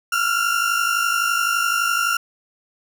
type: tone pair together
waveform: 35% pulse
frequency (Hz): 1362 / 1413.8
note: F6 / F6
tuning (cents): -44 / +21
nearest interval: minor second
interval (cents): 65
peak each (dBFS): -19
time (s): 0.12-2.17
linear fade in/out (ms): 5
effects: none